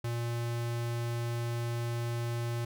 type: tone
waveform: square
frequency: 118.1 Hz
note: A#2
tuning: 23 cents sharp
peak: -32 dBFS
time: 0.04-2.65 s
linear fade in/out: 5 ms
effects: none